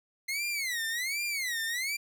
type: tone with vibrato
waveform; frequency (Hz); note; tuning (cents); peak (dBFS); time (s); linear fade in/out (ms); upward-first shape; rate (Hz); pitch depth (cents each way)
sawtooth; 2074; C7; -16; -27; 0.28-1.97; 10; sine; 1.3; 250
effects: none